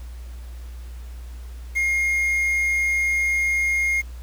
triangle tone with quantisation, 2136 Hz, C7, 35 cents sharp, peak -17 dBFS, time 1.75-4.02 s, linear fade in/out 20 ms, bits 7, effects added 60 Hz sine -33 dBFS peak until 4.22 s + pink hiss -51 dBFS RMS until 4.22 s

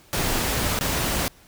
pink noise with dropouts, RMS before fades -24 dBFS, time 0.13-1.28 s, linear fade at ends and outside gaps 0 ms, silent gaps 0.79-0.81 s, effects pink hiss -53 dBFS RMS until 1.47 s

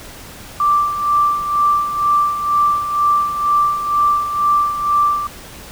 sine tone with tremolo, 1174.7 Hz, D6, in tune, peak -10 dBFS, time 0.6-5.27 s, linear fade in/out 2 ms, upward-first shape sine, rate 2.1 Hz, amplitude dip 65%, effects pink hiss -36 dBFS RMS until 5.71 s

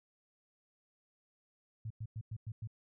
sine tone bursts, 110 Hz, A2, in tune, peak -38 dBFS, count 6, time 1.85-2.674 s, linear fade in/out 5 ms, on 54 ms, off 100 ms, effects none

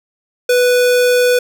square tone, 493.9 Hz, B4, in tune, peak -10 dBFS, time 0.49-1.39 s, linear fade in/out 5 ms, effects none

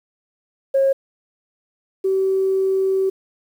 sine tone pair in turn, 542 / 383.3 Hz, C#5 / G4, -39 / -39 cents, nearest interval tritone, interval 600 cents, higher first, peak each -12 / -15 dBFS, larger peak first, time 0.74-0.93 / 2.04-3.1 s, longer second, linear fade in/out 10 ms, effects tanh soft clip ceiling -9 dBFS + 8-bit

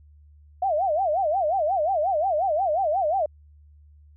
sine tone with vibrato, 686 Hz, F5, 31 cents flat, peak -20 dBFS, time 0.62-3.26 s, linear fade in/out 5 ms, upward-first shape sine, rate 5.6 Hz, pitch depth 250 cents each way, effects added 74 Hz sine -49 dBFS peak until 4.16 s

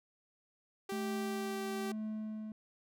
sawtooth tone with pitch glide, 390.6 to 388.1 Hz, G4 to G4, -6 to -17 cents, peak -34 dBFS, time 0.89-1.92 s, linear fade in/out 5 ms, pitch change -11 cents, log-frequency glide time 1.32-1.72 s
triangle tone with tremolo, 216.1 Hz, A3, 31 cents flat, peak -34 dBFS, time 0.92-2.52 s, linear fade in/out 2 ms, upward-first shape triangle, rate 1.1 Hz, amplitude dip 45%
effects none

